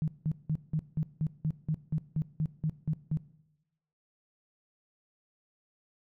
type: tone bursts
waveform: sine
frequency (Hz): 155.56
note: D#3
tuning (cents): 0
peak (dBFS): -26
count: 14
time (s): 0.02-3.172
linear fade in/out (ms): 0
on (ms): 58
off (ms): 180
effects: noise-tail reverb RT60 0.9 s tail -18 dB re dry